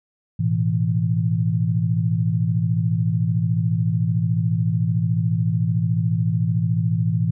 sine chord, A suspended second, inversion none, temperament just, 110 / 123.75 / 165 Hz, A2 / B2 / E3, 0 / +4 / +2 cents, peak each -21 / -24 / -21 dBFS, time 0.39-7.31 s, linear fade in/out 10 ms, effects none

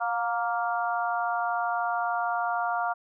harmonic tone with a mistuned harmonic, 233.1 Hz, A#3, in tune, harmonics 3 / 4 / 5 / 6, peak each -28 / -32 / -33 / -32 dBFS, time 0-2.94 s, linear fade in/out 20 ms, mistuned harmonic 3, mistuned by +23 cents, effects none

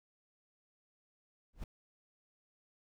brown noise with exponential growth, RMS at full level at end -33 dBFS, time 1.53-1.64 s, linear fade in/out 5 ms, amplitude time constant 23 ms, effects none

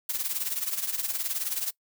blue noise with tremolo, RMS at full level -27 dBFS, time 0.09-1.71 s, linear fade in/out 5 ms, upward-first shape triangle, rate 19 Hz, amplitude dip 80%, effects noise-tail reverb RT60 0.1 s tail -22 dB re dry

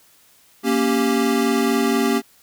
square chord, G diminished, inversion first, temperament equal, 233.1 / 277.2 / 392 Hz, Bb3 / Db4 / G4, 0 / 0 / 0 cents, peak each -21 / -22 / -22 dBFS, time 0.63-2.22 s, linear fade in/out 50 ms, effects white hiss -54 dBFS RMS until 2.42 s

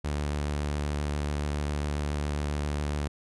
sawtooth tone with vibrato, 73.42 Hz, D2, in tune, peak -24 dBFS, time 0.04-3.08 s, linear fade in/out 10 ms, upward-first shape sine, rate 7.3 Hz, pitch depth 15 cents each way, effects resampled to 24000 Hz

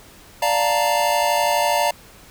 square chord, Bb major seventh, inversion first, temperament equal, 587.3 / 698.5 / 880 / 932.3 Hz, D5 / F5 / A5 / Bb5, 0 / 0 / 0 / 0 cents, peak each -23 / -23 / -25 / -22 dBFS, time 0.42-1.91 s, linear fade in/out 5 ms, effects pink hiss -46 dBFS RMS until 2.3 s

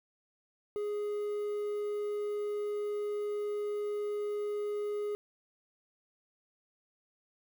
triangle tone with quantisation, 415.3 Hz, G#4, in tune, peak -30 dBFS, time 0.76-5.15 s, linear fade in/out 0 ms, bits 10, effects none

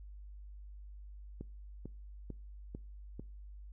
click train, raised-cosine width 3 ms, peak -30 dBFS, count 5, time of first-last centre 1.41-3.196 s, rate 2.24 Hz, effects noise-tail reverb RT60 0.4 s tail -24 dB re dry + added 50 Hz sine -47 dBFS peak until 3.72 s

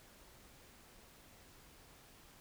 silence, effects pink hiss -61 dBFS RMS until 2.4 s

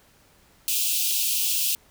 white high-pass noise, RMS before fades -24 dBFS, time 0.68-1.75 s, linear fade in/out 0 ms, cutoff 2500 Hz, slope 96 dB/octave, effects pink hiss -58 dBFS RMS until 1.9 s

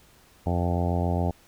harmonic tone, 87.31 Hz, F2, in tune, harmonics 1 / 2 / 3 / 4 / 5 / 6 / 7 / 8 / 9 / 10, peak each -25 / -29 / -33 / -36 / -36 / -38 / -35 / -35 / -35 / -41 dBFS, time 0.46-1.31 s, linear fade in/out 5 ms, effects pink hiss -57 dBFS RMS until 1.47 s

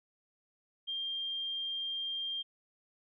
sine tone, 3194 Hz, G7, 32 cents sharp, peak -34 dBFS, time 0.87-2.43 s, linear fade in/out 20 ms, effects none

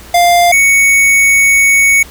square tone pair in turn, 698.5 / 2225 Hz, F5 / C#7, 0 / +6 cents, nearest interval octave + minor sixth, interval 2006 cents, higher second, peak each -6 dBFS, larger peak neither, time 0.14-0.52 / 0.52-2.03 s, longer second, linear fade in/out 5 ms, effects added 60 Hz sine -36 dBFS peak until 2.1 s + pink hiss -35 dBFS RMS until 2.1 s

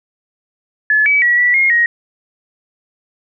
sine tone with pitch steps, 1718 / 2286 / 1927 / 1955 / 2143 / 1883 Hz, A6 / D7 / B6 / B6 / C7 / A#6, -42 / -47 / -43 / -18 / +41 / +17 cents, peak -9 dBFS, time 0.9-1.86 s, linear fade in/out 2 ms, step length 160 ms, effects none

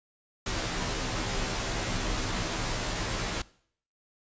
pink noise with comb filter, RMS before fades -31 dBFS, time 0.46-3.42 s, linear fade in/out 5 ms, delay 14 ms, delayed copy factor -0.85, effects noise-tail reverb RT60 0.6 s tail -21 dB re dry + resampled to 16000 Hz

